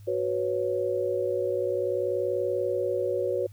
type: chord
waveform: sine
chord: F# suspended fourth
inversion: none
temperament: equal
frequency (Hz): 370 / 493.9 / 554.4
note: F#4 / B4 / C#5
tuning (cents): 0 / 0 / 0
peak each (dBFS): -29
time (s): 0.07-3.47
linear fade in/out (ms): 10
effects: added 102 Hz sine -44 dBFS peak until 3.52 s + white hiss -63 dBFS RMS until 3.52 s